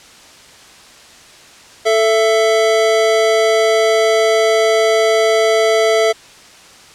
square tone pair together, 440 / 666.6 Hz, A4 / E5, 0 / +19 cents, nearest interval perfect fifth, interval 719 cents, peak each -14 dBFS, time 1.85-6.13 s, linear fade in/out 20 ms, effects white hiss -41 dBFS RMS until 6.94 s + low-pass 7000 Hz 12 dB/octave

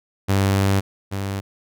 sawtooth tone pair in turn, 97.9 / 98.29 Hz, G2 / G2, -2 / +5 cents, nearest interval unison, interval 7 cents, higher second, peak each -12 / -20 dBFS, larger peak first, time 0.28-0.81 / 1.11-1.41 s, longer first, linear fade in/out 20 ms, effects none

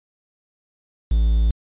triangle tone with quantisation, 55.1 Hz, A1, 3 cents sharp, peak -12 dBFS, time 1.11-1.51 s, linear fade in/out 5 ms, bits 7, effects resampled to 8000 Hz

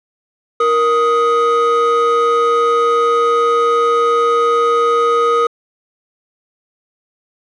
triangle tone pair together, 468.7 / 1251.3 Hz, A#4 / D#6, +9 / +9 cents, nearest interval octave + perfect fourth, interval 1700 cents, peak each -10 dBFS, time 0.6-5.47 s, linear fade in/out 5 ms, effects tanh soft clip ceiling -6 dBFS + resampled to 22050 Hz

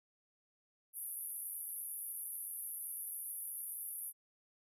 pink band-pass noise, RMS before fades -44 dBFS, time 0.93-4.13 s, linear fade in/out 50 ms, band 10000 to 13000 Hz, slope 96 dB/octave, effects none

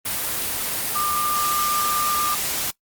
sine tone in noise, 1196 Hz, D6, 31 cents sharp, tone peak -21 dBFS, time 0.95-2.35 s, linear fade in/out 10 ms, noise white, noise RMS -25 dBFS, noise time 0.05-2.71 s, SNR +1 dB, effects noise-tail reverb RT60 0.1 s tail -20 dB re dry + Opus 24 kbps

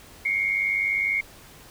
sine tone pair together, 2142 / 2242 Hz, C7 / C#7, +40 / +19 cents, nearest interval minor second, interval 79 cents, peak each -23 / -26 dBFS, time 0.25-1.21 s, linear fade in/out 5 ms, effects pink hiss -48 dBFS RMS until 1.7 s

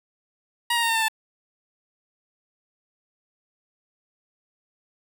15% pulse tone with pitch steps, 950 / 935.8 / 921.9 / 908.1 / 894.6 / 881.3 Hz, A#5 / A#5 / A#5 / A#5 / A5 / A5, +33 / +6 / -19 / -46 / +28 / +3 cents, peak -14 dBFS, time 0.7-1.084 s, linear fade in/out 5 ms, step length 64 ms, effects none

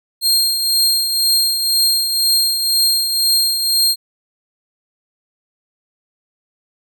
sawtooth tone with tremolo, 4210 Hz, C8, 10 cents sharp, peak -8 dBFS, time 0.21-3.96 s, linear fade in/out 50 ms, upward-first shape triangle, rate 2 Hz, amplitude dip 55%, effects none

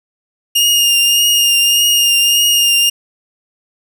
sawtooth tone with vibrato, 2829 Hz, F7, 22 cents sharp, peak -6 dBFS, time 0.55-2.9 s, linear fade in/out 10 ms, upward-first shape triangle, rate 1.7 Hz, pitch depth 27 cents each way, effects none

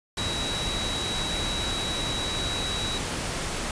sine tone in noise, 3885 Hz, B7, 29 cents flat, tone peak -30 dBFS, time 0.18-2.98 s, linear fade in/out 2 ms, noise pink, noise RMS -30 dBFS, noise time 0.17-3.71 s, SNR -3 dB, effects resampled to 22050 Hz

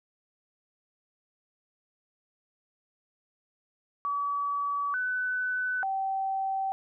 sine tone with pitch steps, 1142 / 1502 / 773 Hz, D6 / F#6 / G5, -49 / +26 / -24 cents, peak -27 dBFS, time 4.05-6.72 s, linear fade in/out 0 ms, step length 890 ms, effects none

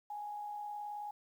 sine tone with amplitude modulation, 830.6 Hz, G#5, in tune, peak -38 dBFS, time 0.1-1.11 s, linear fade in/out 5 ms, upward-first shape sine, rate 59 Hz, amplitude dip 35%, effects 11-bit

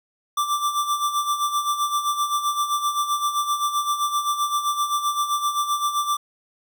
square tone with tremolo, 1174.7 Hz, D6, in tune, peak -19 dBFS, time 0.37-6.17 s, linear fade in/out 5 ms, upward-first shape sine, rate 7.7 Hz, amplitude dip 65%, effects none

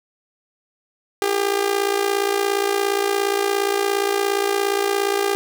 sawtooth tone with amplitude modulation, 400.6 Hz, G4, 38 cents sharp, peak -11 dBFS, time 1.22-5.35 s, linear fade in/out 0 ms, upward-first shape sine, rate 57.2 Hz, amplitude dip 75%, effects none

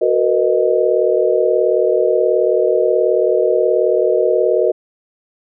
sine chord, B major seventh, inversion second, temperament equal with one note detuned, 370 / 455.3 / 493.9 / 622.3 Hz, F#4 / A#4 / B4 / D#5, 0 / -41 / 0 / 0 cents, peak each -17 dBFS, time 0.01-4.72 s, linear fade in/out 10 ms, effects none

